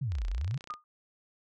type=exponential two-way sweep; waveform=sine; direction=down then up; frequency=150.5 to 40.15 to 150.5 Hz; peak=-29 dBFS; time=0.01-0.58 s; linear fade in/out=10 ms; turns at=0.28 s
type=click train; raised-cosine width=0.2 ms; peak=-29 dBFS; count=20; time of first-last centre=0.12-0.739 s; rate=30.7 Hz
type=tone with exponential decay; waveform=sine; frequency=1222 Hz; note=D#6; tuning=32 cents flat; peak=-30 dBFS; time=0.7-0.84 s; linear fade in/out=1 ms; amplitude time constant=29 ms
effects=none